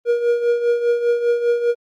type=tone with tremolo; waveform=triangle; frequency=475.5 Hz; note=A#4; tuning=34 cents sharp; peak=-10 dBFS; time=0.05-1.75 s; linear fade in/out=50 ms; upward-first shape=triangle; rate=5 Hz; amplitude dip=70%; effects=Opus 32 kbps